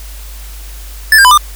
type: tone with pitch steps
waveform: square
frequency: 1749 / 1600 / 1000 / 1198 Hz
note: A6 / G6 / B5 / D6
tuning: -11 / +35 / +21 / +34 cents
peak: -3 dBFS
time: 1.12-1.376 s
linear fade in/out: 2 ms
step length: 64 ms
effects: added 50 Hz sine -26 dBFS peak until 1.55 s + white hiss -35 dBFS RMS until 1.55 s

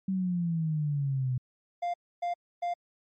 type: exponential sweep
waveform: sine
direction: down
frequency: 193.2 to 124.8 Hz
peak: -26 dBFS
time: 0.08-1.38 s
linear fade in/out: 5 ms
type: tone bursts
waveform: triangle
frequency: 698.5 Hz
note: F5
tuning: in tune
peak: -26 dBFS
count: 3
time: 1.82-2.74 s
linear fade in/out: 10 ms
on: 120 ms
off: 280 ms
effects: MP3 32 kbps

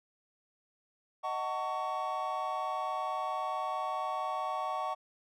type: chord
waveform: triangle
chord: D# half-diminished seventh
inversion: none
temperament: just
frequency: 622.3 / 746.7 / 896 / 1120.1 Hz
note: D#5 / F#5 / A5 / C#6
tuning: 0 / +16 / +31 / +18 cents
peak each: -38 / -35 / -38 / -34 dBFS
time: 1.23-4.95 s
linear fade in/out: 20 ms
effects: none

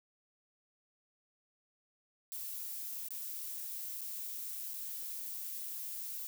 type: noise with dropouts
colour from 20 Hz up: violet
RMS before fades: -42 dBFS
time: 2.32-6.27 s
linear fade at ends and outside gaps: 0 ms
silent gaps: 3.085-3.106 / 4.01-4.016 / 4.734-4.739 s
effects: none

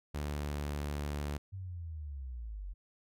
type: tone with pitch glide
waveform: sawtooth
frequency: 73.42 to 72.95 Hz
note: D2 to D2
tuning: 0 to -11 cents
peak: -31 dBFS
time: 0.14-1.38 s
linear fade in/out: 10 ms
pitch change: -11 cents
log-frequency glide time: 0.3-0.56 s
type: linear sweep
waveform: sine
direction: down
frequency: 98 to 43.31 Hz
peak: -39 dBFS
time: 1.52-2.74 s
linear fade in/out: 20 ms
effects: none

